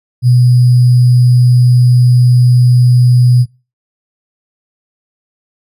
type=tone with sample-and-hold; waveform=sine; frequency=123.8 Hz; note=B2; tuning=5 cents sharp; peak=-4 dBFS; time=0.22-3.46 s; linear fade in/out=50 ms; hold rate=4900 Hz; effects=noise-tail reverb RT60 0.3 s tail -21 dB re dry + resampled to 32000 Hz